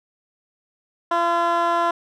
15% pulse tone with band-pass filter, 341.2 Hz, F4, 40 cents flat, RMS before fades -20 dBFS, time 1.11-1.91 s, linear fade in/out 5 ms, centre 1000 Hz, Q 1.3, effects none

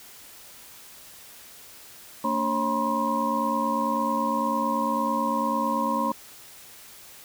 sine tone cluster, 227.2 / 289.1 / 545 / 966 / 1055 Hz, A#3 / D4 / C#5 / B5 / C6, -44 / -27 / -29 / -39 / +14 cents, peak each -29 / -32 / -31 / -27 / -28 dBFS, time 2.24-6.12 s, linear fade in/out 5 ms, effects white hiss -47 dBFS RMS until 7.24 s

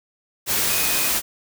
sine tone in noise, 2500 Hz, D#7, 8 cents sharp, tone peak -29 dBFS, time 0.67-1.12 s, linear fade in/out 50 ms, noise white, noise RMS -21 dBFS, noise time 0.46-1.22 s, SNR -11 dB, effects none

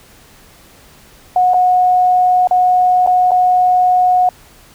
sine tone with dropouts, 729 Hz, F#5, 26 cents flat, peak -8 dBFS, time 1.36-4.29 s, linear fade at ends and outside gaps 2 ms, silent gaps 1.536-1.542 / 2.473-2.51 / 3.064-3.073 / 3.309-3.316 s, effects pink hiss -44 dBFS RMS until 4.74 s

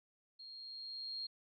sine tone with level ramp, 4239 Hz, C8, 22 cents sharp, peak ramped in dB -50 to -39 dBFS, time 0.39-1.27 s, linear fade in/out 10 ms, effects none

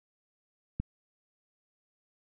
click, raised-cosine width 5 ms, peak -19 dBFS, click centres 0.8 s, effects none

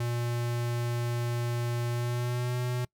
square tone with pitch glide, 119.5 to 123.86 Hz, A#2 to B2, +43 to +5 cents, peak -29 dBFS, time 0-2.85 s, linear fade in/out 5 ms, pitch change +62 cents, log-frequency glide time 1.9-2.57 s, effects noise-tail reverb RT60 0.1 s tail -24 dB re dry

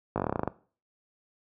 slowing click train, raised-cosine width 1 ms, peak -13 dBFS, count 12, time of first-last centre 0.16-0.476 s, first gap 18 ms, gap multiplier 1.09, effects noise-tail reverb RT60 0.4 s tail -18 dB re dry + high-pass 80 Hz 12 dB/octave

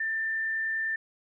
sine tone with frequency modulation, 1785 Hz, A6, 24 cents sharp, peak -27 dBFS, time 0-0.96 s, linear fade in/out 5 ms, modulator 50.5 Hz, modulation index 0.21, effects none

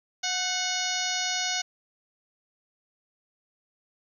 harmonic tone with a mistuned harmonic, 730 Hz, F#5, 24 cents flat, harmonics 1 / 2 / 3 / 4 / 5 / 6 / 7 / 8 / 9, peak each -35 / -35 / -35 / -35 / -35 / -35 / -35 / -35 / -35 dBFS, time 0.23-1.62 s, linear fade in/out 10 ms, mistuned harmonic 2, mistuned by +51 cents, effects 10-bit

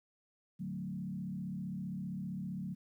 sine tone with frequency modulation, 184.4 Hz, F#3, 6 cents flat, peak -37 dBFS, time 0.59-2.75 s, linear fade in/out 20 ms, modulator 35.3 Hz, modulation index 1.1, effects 12-bit

